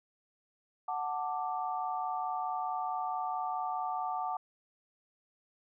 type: chord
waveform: sine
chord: D major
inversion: first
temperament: equal with one note detuned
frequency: 740 / 884.6 / 1174.7 Hz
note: F#5 / A5 / D6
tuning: 0 / +9 / 0 cents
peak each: -35 / -37 / -38 dBFS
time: 0.88-4.37 s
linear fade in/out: 5 ms
effects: none